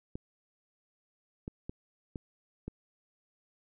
clicks, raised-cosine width 3 ms, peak -25 dBFS, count 5, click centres 0.155 / 1.479 / 1.695 / 2.158 / 2.68 s, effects none

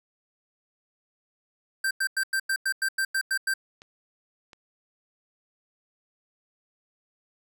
square tone bursts, 1568 Hz, G6, in tune, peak -24 dBFS, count 11, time 1.84-3.539 s, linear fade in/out 5 ms, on 69 ms, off 94 ms
clicks, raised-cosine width 0.2 ms, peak -30 dBFS, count 3, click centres 2.227 / 3.819 / 4.532 s
effects none

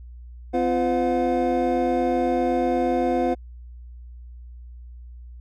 triangle tone cluster, 256.5 / 344.5 / 511 / 720 Hz, C4 / F4 / C5 / F#5, -34 / -24 / -41 / -47 cents, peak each -23 dBFS, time 0.53-3.35 s, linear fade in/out 20 ms, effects added 60 Hz sine -38 dBFS peak until 5.4 s

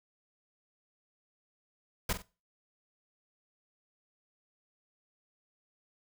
pink noise with echo, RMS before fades -30 dBFS, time 2.09-2.13 s, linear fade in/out 5 ms, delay 46 ms, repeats 2, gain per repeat -10 dB, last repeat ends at 2.222 s, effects noise-tail reverb RT60 0.3 s tail -18 dB re dry

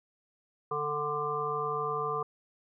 harmonic tone, 148 Hz, D3, 14 cents sharp, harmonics 1 / 3 / 5 / 7 / 8, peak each -42 / -34 / -40 / -36 / -33 dBFS, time 0.71-2.23 s, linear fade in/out 5 ms, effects none

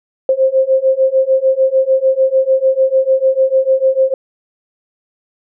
sine beating tone pair, 525 / 531.7 Hz, C5 / C5, +6 / +28 cents, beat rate 6.7 Hz, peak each -13 / -12 dBFS, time 0.29-4.14 s, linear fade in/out 2 ms, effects none

